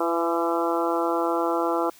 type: harmonic tone with a mistuned harmonic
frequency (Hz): 168.5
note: E3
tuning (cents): +38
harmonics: 2 / 3 / 4 / 5 / 6 / 7 / 8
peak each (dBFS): -26 / -28 / -29 / -30 / -31 / -31 / -32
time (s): 0-1.9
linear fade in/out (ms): 5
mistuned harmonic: 3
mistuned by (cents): -19
effects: white hiss -52 dBFS RMS until 1.99 s